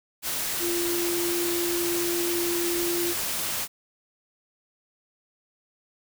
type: tone in noise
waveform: sine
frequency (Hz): 345.7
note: F4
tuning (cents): -18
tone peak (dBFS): -26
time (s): 0.59-3.15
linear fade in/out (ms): 50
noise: white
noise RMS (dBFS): -29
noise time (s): 0.22-3.68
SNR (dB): 0
effects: none